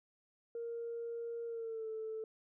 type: tone with pitch glide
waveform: sine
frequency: 466.2 to 440.3 Hz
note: A#4 to A4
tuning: 0 to +1 cents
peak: -38 dBFS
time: 0.55-2.24 s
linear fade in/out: 2 ms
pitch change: -99 cents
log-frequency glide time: 1.46-1.88 s
effects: tanh soft clip ceiling -34 dBFS